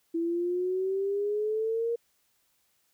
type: exponential sweep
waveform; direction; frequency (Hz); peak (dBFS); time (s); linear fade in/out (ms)
sine; up; 330 to 471.2; -26; 0.14-1.96; 10
effects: white hiss -71 dBFS RMS until 2.93 s